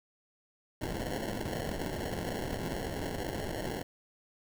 blue noise with sample-and-hold, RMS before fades -36 dBFS, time 0.81-3.83 s, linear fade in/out 10 ms, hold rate 1225 Hz, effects none

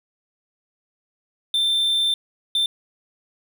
triangle tone bursts at uneven times, 3565 Hz, A7, 22 cents sharp, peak -16 dBFS, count 2, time 1.54-2.14 / 2.55-2.66 s, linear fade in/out 2 ms, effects none

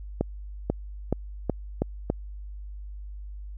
accelerating click train, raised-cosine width 2 ms, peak -10 dBFS, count 6, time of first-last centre 0.21-2.101 s, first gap 490 ms, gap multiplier 0.87, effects added 50 Hz sine -36 dBFS peak until 3.57 s

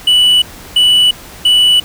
triangle tone bursts, 2960 Hz, F#7, in tune, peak -4 dBFS, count 3, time 0.07-1.8 s, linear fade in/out 5 ms, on 350 ms, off 340 ms, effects pink hiss -33 dBFS RMS until 1.84 s

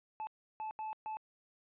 triangle tone bursts at uneven times, 869 Hz, A5, 22 cents flat, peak -36 dBFS, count 4, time 0.2-0.27 / 0.6-0.71 / 0.79-0.93 / 1.06-1.17 s, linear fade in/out 0 ms, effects resampled to 8000 Hz

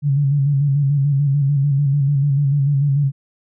sine tone with vibrato, 141 Hz, C#3, 30 cents sharp, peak -13 dBFS, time 0.02-3.12 s, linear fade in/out 50 ms, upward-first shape square, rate 6.8 Hz, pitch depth 50 cents each way, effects none

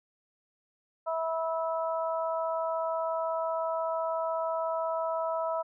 harmonic tone, 325.8 Hz, E4, 20 cents flat, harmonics 2 / 3 / 4, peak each -30 / -34 / -36 dBFS, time 1.06-5.63 s, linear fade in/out 20 ms, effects none

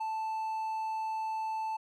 triangle tone, 880 Hz, A5, in tune, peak -30 dBFS, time 0-1.77 s, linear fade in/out 10 ms, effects none

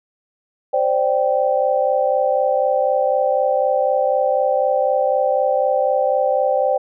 sine chord, C suspended second, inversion none, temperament equal with one note detuned, 523.3 / 587.3 / 781.3 Hz, C5 / D5 / G5, 0 / 0 / -6 cents, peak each -18 / -19 / -20 dBFS, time 0.73-6.78 s, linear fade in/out 10 ms, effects none

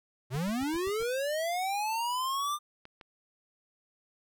square linear sweep, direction up, 116.54 to 1206 Hz, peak -30 dBFS, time 0.3-2.59 s, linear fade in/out 50 ms
brown noise bursts, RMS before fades -44 dBFS, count 6, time 0.34-1.032 s, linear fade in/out 5 ms, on 32 ms, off 100 ms
clicks, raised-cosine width 0.3 ms, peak -32 dBFS, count 2, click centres 2.854 / 3.012 s
effects none

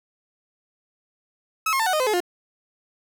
30% pulse tone with pitch steps, 1292 / 1074 / 892.7 / 742.1 / 616.8 / 512.7 / 426.2 / 354.3 Hz, E6 / C6 / A5 / F#5 / D#5 / C5 / G#4 / F4, -35 / +45 / +25 / +5 / -15 / -35 / +45 / +25 cents, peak -17 dBFS, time 1.66-2.204 s, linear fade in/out 5 ms, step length 68 ms, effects none

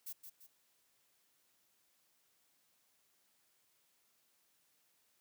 violet noise with echo, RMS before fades -45 dBFS, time 0.06-0.13 s, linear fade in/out 10 ms, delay 170 ms, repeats 2, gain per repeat -7 dB, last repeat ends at 0.47 s, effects white hiss -75 dBFS RMS until 5.2 s + high-pass 100 Hz 12 dB/octave

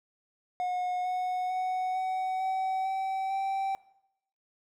triangle tone with pitch steps, 725 / 733.4 / 741.9 / 750.6 / 759.3 / 768.1 / 777 Hz, F#5 / F#5 / F#5 / F#5 / F#5 / G5 / G5, -35 / -15 / +4 / +25 / +45 / -35 / -16 cents, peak -26 dBFS, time 0.6-3.75 s, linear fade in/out 0 ms, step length 450 ms, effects noise-tail reverb RT60 0.8 s tail -20 dB re dry

